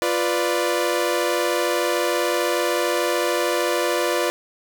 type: chord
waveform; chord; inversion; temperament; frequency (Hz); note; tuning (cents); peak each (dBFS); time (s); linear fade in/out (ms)
sawtooth; B diminished; second; equal; 349.2 / 493.9 / 587.3; F4 / B4 / D5; 0 / 0 / 0; -20; 0.02-4.3; 0
effects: none